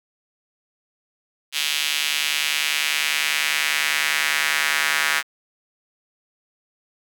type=tone with high-pass filter sweep; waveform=square; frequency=75 Hz; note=D2; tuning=37 cents sharp; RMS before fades=-22 dBFS; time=1.52-5.23 s; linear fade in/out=50 ms; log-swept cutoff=3000 to 1700 Hz; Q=2; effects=none